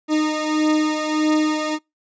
40% pulse beating tone pair, 307.1 / 308.7 Hz, D#4 / D#4, -23 / -14 cents, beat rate 1.6 Hz, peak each -18 / -22 dBFS, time 0.08-1.79 s, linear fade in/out 50 ms, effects noise-tail reverb RT60 0.2 s tail -26 dB re dry + resampled to 16000 Hz

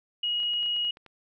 sine tone, 2894 Hz, F#7, 39 cents flat, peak -25 dBFS, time 0.23-0.91 s, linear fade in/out 5 ms
clicks, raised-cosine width 0.3 ms, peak -33 dBFS, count 9, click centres 0.401 / 0.432 / 0.536 / 0.63 / 0.661 / 0.764 / 0.849 / 0.971 / 1.063 s
effects none

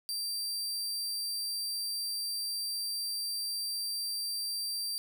sawtooth tone, 4699 Hz, D8, in tune, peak -30 dBFS, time 0.09-4.98 s, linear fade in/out 0 ms, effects none

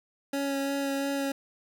25% pulse tone with vibrato, 277.2 Hz, C#4, in tune, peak -24 dBFS, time 0.33-1.32 s, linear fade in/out 5 ms, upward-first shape sine, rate 2.9 Hz, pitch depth 13 cents each way, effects none

